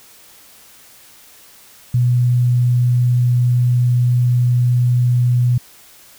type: tone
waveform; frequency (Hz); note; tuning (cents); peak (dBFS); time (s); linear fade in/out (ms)
sine; 122.8; B2; -9; -11; 1.94-5.58; 5
effects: white hiss -45 dBFS RMS until 6.18 s